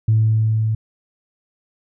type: tone with level ramp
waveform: sine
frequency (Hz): 110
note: A2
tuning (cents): 0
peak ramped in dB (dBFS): -10 to -16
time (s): 0.08-0.75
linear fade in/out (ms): 5
effects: tanh soft clip ceiling -7 dBFS